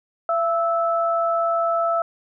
sine tone pair together, 674.4 / 1312 Hz, E5 / E6, +39 / -9 cents, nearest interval octave, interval 1152 cents, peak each -20 / -22 dBFS, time 0.29-2.02 s, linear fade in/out 2 ms, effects none

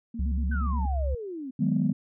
sine tone with vibrato, 206.5 Hz, G#3, 10 cents flat, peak -33 dBFS, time 0.14-0.86 s, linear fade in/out 5 ms, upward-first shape square, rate 8.5 Hz, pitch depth 190 cents each way
sine tone, 68.4 Hz, C#2, 23 cents flat, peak -24 dBFS, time 0.19-1.15 s, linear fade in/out 5 ms
sine exponential sweep, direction down, 1568 to 251.8 Hz, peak -33 dBFS, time 0.51-1.51 s, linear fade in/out 10 ms
sine chord, G# minor seventh, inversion second, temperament equal, 155.56 / 185 / 207.7 / 246.9 Hz, D#3 / F#3 / G#3 / B3, 0 / 0 / 0 / 0 cents, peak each -27 dBFS, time 1.59-1.93 s, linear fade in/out 10 ms
effects tanh soft clip ceiling -13 dBFS

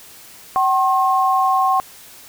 sine tone pair together, 761.8 / 1073 Hz, G5 / C6, -50 / +43 cents, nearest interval tritone, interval 593 cents, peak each -16 dBFS, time 0.56-1.8 s, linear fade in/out 0 ms, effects white hiss -42 dBFS RMS until 2.28 s

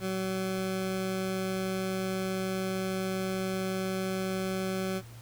20% pulse tone, 188.9 Hz, F#3, 36 cents sharp, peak -25 dBFS, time 0-5.02 s, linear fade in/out 50 ms, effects added 116 Hz sine -45 dBFS peak until 5.21 s + pink hiss -54 dBFS RMS until 5.21 s

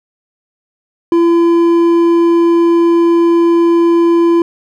triangle tone with hard clipping, 338.5 Hz, E4, 46 cents sharp, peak -8 dBFS, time 1.12-4.42 s, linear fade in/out 2 ms, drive 9 dB, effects none

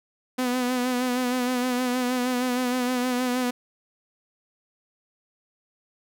sawtooth tone with vibrato, 250 Hz, B3, 21 cents sharp, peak -19 dBFS, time 0.38-3.51 s, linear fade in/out 10 ms, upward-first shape sine, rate 6.4 Hz, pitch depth 38 cents each way, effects none

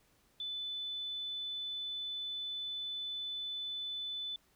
sine tone, 3500 Hz, A7, 10 cents flat, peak -37 dBFS, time 0.4-4.36 s, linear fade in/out 2 ms, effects pink hiss -70 dBFS RMS until 4.55 s

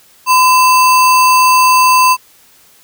sine tone with sample-and-hold, 1016 Hz, B5, 49 cents sharp, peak -5 dBFS, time 0.26-2.17 s, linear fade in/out 50 ms, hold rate 3675 Hz, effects white hiss -46 dBFS RMS until 2.83 s

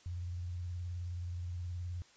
sine tone with vibrato, 88 Hz, F2, 14 cents sharp, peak -37 dBFS, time 0.06-2.02 s, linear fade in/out 0 ms, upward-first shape sine, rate 19 Hz, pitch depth 61 cents each way, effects white hiss -63 dBFS RMS until 2.16 s + resampled to 16000 Hz

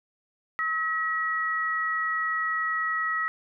sine tone pair together, 1286.4 / 1917 Hz, E6 / A#6, -43 / +48 cents, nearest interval perfect fifth, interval 691 cents, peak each -28 / -27 dBFS, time 0.59-3.28 s, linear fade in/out 0 ms, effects none

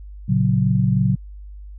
sine chord, F# major, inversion first, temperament just, 115.62 / 138.75 / 185 Hz, A#2 / C#3 / F#3, -14 / +2 / 0 cents, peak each -19 dBFS, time 0.28-1.16 s, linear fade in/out 20 ms, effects added 50 Hz sine -34 dBFS peak until 1.78 s

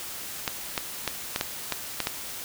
clicks, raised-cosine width 0.2 ms, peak -8 dBFS, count 8, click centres 0.478 / 0.778 / 1.077 / 1.361 / 1.411 / 1.723 / 2.003 / 2.071 s, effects white hiss -37 dBFS RMS until 2.44 s

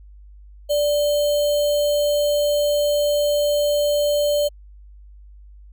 sine tone with sample-and-hold, 586 Hz, D5, 4 cents flat, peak -16 dBFS, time 0.69-4.49 s, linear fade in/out 20 ms, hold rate 3675 Hz, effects added 50 Hz sine -41 dBFS peak until 5.72 s

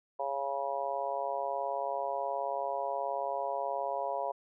harmonic tone, 138.59 Hz, C#3, in tune, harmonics 3 / 4 / 5 / 6 / 7, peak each -43 / -36 / -36 / -40 / -37 dBFS, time 0.19-4.32 s, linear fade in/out 10 ms, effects none

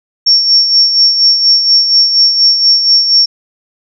sine tone with tremolo, 5480 Hz, F8, 34 cents flat, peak -3 dBFS, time 0.26-3.26 s, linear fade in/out 10 ms, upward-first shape sine, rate 4.2 Hz, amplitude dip 55%, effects none

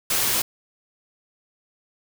white noise, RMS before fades -22 dBFS, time 0.1-0.42 s, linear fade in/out 5 ms, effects none

